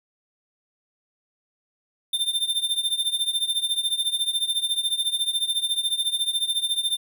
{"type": "tone with tremolo", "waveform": "square", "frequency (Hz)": 3593, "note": "A7", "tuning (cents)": 36, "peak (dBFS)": -19, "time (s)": [2.13, 6.97], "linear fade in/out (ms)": 5, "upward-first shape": "triangle", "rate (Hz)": 14, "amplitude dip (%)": 90, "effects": []}